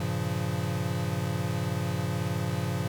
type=chord; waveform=square; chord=G half-diminished seventh; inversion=none; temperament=equal; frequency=98 / 116.54 / 138.59 / 174.61 Hz; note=G2 / Bb2 / Db3 / F3; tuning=0 / 0 / 0 / 0 cents; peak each=-34 dBFS; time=0-2.88 s; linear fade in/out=5 ms; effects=none